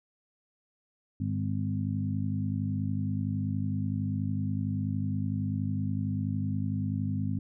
harmonic tone with a mistuned harmonic, 50.7 Hz, G#1, 41 cents flat, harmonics 2 / 3 / 4 / 5, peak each -31 / -35 / -34 / -35 dBFS, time 1.2-7.39 s, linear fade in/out 5 ms, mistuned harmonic 5, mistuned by +20 cents, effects none

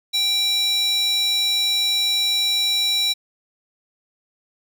square tone with high-pass filter, 784 Hz, G5, in tune, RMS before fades -20 dBFS, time 0.13-3.14 s, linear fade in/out 20 ms, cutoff 3600 Hz, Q 6.1, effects none

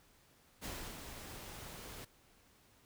pink noise with ADSR envelope, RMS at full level -43 dBFS, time 0.61-2.05 s, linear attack 35 ms, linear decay 320 ms, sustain -6 dB, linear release 7 ms, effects pink hiss -67 dBFS RMS until 2.85 s

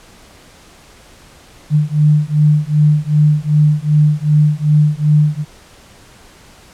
sine beating tone pair, 149.2 / 151.8 Hz, D3 / D#3, +28 / -42 cents, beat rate 2.6 Hz, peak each -12 dBFS, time 1.7-5.45 s, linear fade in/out 50 ms, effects pink hiss -43 dBFS RMS until 6.73 s + low-pass 10000 Hz 12 dB/octave

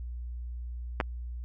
clicks, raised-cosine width 0.5 ms, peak -11 / -20 dBFS, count 2, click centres 1.002 / 1.01 s, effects added 60 Hz sine -35 dBFS peak until 1.44 s

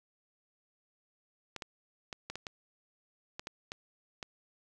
clicks, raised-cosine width 0.2 ms, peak -22 dBFS, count 10, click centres 1.563 / 1.622 / 2.128 / 2.3 / 2.356 / 2.468 / 3.395 / 3.471 / 3.719 / 4.228 s, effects none

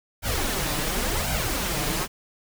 pink noise with flanger, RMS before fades -26 dBFS, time 0.22-2.08 s, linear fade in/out 50 ms, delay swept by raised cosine 1.3 to 6.8 ms, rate 0.92 Hz, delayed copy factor +0.7, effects none

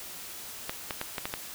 clicks, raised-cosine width 0.3 ms, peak -15 dBFS, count 6, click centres 0.695 / 0.908 / 1.014 / 1.182 / 1.255 / 1.339 s, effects white hiss -42 dBFS RMS until 1.54 s

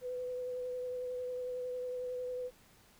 sine tone with vibrato, 500 Hz, B4, 21 cents sharp, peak -36 dBFS, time 0.01-2.51 s, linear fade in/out 50 ms, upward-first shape triangle, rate 11 Hz, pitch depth 20 cents each way, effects pink hiss -63 dBFS RMS until 2.99 s

